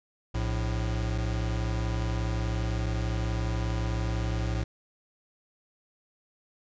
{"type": "tone pair together", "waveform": "square", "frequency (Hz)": [58.27, 110], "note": ["A#1", "A2"], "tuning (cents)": [0, 0], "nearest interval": "major seventh", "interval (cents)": 1100, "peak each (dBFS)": [-30, -31], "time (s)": [0.34, 4.64], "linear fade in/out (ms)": 10, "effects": ["resampled to 16000 Hz"]}